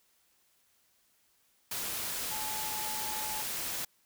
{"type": "tone in noise", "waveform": "sine", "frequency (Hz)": 861, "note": "A5", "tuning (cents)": -38, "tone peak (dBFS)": -40, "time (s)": [2.31, 3.42], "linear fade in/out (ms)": 5, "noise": "white", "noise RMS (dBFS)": -36, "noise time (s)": [1.71, 3.85], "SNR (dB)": -7, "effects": ["white hiss -70 dBFS RMS until 4.05 s"]}